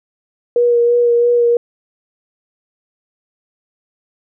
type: tone with vibrato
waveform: sine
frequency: 477.3 Hz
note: A#4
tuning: 41 cents sharp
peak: -9 dBFS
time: 0.56-1.57 s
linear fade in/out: 2 ms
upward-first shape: sine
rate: 3 Hz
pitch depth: 17 cents each way
effects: none